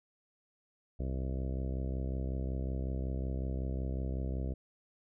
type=harmonic tone; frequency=65.41 Hz; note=C2; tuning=in tune; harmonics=1 / 2 / 3 / 4 / 5 / 6 / 7 / 8 / 9 / 10; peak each=-34 / -40 / -44 / -46 / -48 / -50 / -51 / -52 / -53 / -54 dBFS; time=0.99-4.54 s; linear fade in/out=10 ms; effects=none